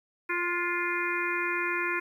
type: harmonic tone with a mistuned harmonic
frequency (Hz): 349.2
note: F4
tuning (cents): 0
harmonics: 1 / 3 / 4 / 5 / 6 / 7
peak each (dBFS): -34 / -34 / -34 / -34 / -34 / -34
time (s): 0.29-2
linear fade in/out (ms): 10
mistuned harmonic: 4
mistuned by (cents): +26
effects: 10-bit